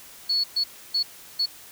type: tone bursts at uneven times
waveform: sine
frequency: 4395 Hz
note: C#8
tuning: 16 cents flat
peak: -20 dBFS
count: 4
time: 0.29-0.44 / 0.56-0.64 / 0.94-1.03 / 1.39-1.46 s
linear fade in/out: 10 ms
effects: white hiss -46 dBFS RMS until 1.71 s